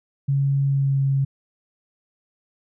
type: tone with pitch glide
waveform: sine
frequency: 138.59 to 136.76 Hz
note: C#3 to C#3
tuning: 0 to -23 cents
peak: -17 dBFS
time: 0.28-1.25 s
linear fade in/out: 10 ms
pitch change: -23 cents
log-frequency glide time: 0.65-1 s
effects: none